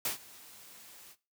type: noise with ADSR envelope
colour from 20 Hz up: white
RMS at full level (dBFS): -31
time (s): 0.05-1.16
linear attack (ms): 3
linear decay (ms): 120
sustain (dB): -22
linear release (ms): 54
effects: noise-tail reverb RT60 0.3 s tail -18 dB re dry + high-pass 80 Hz 12 dB/octave